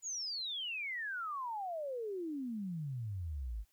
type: exponential sweep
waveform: sine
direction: down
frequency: 7040 to 48.99 Hz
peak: -37 dBFS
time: 0.02-3.65 s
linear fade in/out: 50 ms
effects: white hiss -75 dBFS RMS until 3.72 s